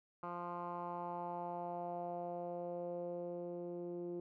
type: tone with low-pass filter sweep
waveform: 10% pulse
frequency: 174.61 Hz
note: F3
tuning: in tune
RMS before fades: -43 dBFS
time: 0.23-4.2 s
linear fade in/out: 2 ms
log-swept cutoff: 1200 to 370 Hz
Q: 3.5
effects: none